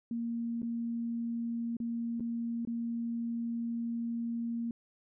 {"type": "tone with dropouts", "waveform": "sine", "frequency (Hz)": 233.1, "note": "A#3", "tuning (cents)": 0, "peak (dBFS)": -32, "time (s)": [0.11, 4.71], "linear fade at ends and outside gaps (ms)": 2, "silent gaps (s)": [[0.619, 0.629], [1.768, 1.801], [2.198, 2.205], [2.651, 2.673]], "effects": []}